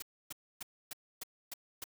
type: noise bursts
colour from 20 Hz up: white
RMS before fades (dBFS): -42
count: 7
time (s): 0-1.841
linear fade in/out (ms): 5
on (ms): 23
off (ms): 280
effects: none